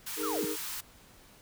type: high-pass noise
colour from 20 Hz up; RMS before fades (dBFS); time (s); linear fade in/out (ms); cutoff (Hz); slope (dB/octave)
white; -38; 0.06-0.81; 10; 830; 96
type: chord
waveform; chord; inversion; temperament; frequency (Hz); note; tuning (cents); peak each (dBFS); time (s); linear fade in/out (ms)
triangle; D# suspended fourth; none; equal; 311.1 / 415.3 / 466.2; D#4 / G#4 / A#4; 0 / 0 / 0; -34 / -35 / -36; 0.16-0.57; 50
type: linear sweep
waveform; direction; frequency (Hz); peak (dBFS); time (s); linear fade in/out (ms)
sine; down; 1418 to 135.4; -34; 0.23-0.45; 2
effects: pink hiss -57 dBFS RMS until 1.41 s